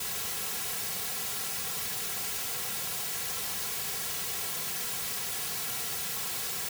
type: noise with comb filter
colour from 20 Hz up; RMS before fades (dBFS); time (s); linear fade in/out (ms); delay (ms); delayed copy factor
white; -34; 0-6.69; 5; 3.3; -0.8
effects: none